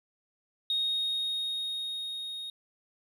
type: tone with level ramp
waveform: triangle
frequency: 3729 Hz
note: A#7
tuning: in tune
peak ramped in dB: -23 to -35 dBFS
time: 0.7-2.5 s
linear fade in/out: 2 ms
effects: tanh soft clip ceiling -23 dBFS